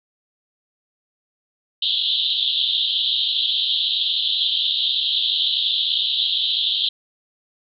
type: band-pass noise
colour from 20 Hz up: pink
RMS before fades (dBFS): -21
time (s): 1.82-6.89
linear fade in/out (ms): 5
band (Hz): 3100 to 4000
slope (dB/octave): 96
effects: none